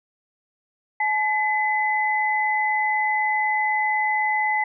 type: tone pair together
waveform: sine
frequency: 853.9 / 2018 Hz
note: G#5 / B6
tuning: +48 / +37 cents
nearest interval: octave + minor third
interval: 1489 cents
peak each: -22 / -22 dBFS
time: 1-4.64 s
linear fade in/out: 5 ms
effects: none